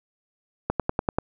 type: click train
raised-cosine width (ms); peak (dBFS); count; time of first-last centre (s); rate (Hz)
1; -8; 6; 0.7-1.185; 10.3
effects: none